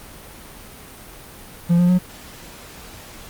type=tone with pitch steps; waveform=triangle; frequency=172.2 / 176.63 / 181.18 Hz; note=F3 / F3 / F#3; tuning=-24 / +20 / -36 cents; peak=-10 dBFS; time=1.69-1.99 s; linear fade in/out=20 ms; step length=100 ms; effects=pink hiss -40 dBFS RMS until 3.29 s + Opus 32 kbps